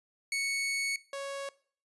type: tone pair in turn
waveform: sawtooth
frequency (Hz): 2217 / 554.2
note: C#7 / C#5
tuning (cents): 0 / -1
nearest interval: 2 octaves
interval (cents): 2401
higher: first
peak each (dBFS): -26 / -32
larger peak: first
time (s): 0.32-0.96 / 1.13-1.49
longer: first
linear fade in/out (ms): 2
effects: noise-tail reverb RT60 0.5 s tail -21 dB re dry + resampled to 24000 Hz